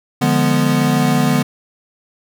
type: chord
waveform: square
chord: D diminished seventh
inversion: none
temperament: equal with one note detuned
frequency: 148.37 / 174.61 / 207.7 / 246.9 Hz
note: D3 / F3 / Ab3 / Cb4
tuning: +18 / 0 / 0 / 0 cents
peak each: -18 / -21 / -21 / -17 dBFS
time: 0.21-1.43 s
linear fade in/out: 10 ms
effects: none